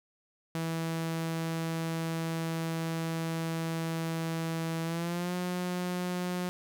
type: tone with pitch glide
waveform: sawtooth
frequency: 163.7 to 179.55 Hz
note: E3 to F3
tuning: -12 to +48 cents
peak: -27 dBFS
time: 0.55-6.49 s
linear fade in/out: 0 ms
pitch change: +160 cents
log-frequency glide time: 4.83-5.34 s
effects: none